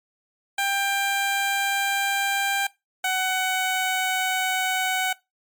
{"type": "tone pair in turn", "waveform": "15% pulse", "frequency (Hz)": [793, 748.5], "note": ["G5", "F#5"], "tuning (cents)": [20, 20], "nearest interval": "minor second", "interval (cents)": 100, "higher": "first", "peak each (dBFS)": -15, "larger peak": "neither", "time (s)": [[0.58, 2.67], [3.04, 5.13]], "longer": "neither", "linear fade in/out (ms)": 5, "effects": ["noise-tail reverb RT60 0.2 s tail -20 dB re dry", "MP3 96 kbps"]}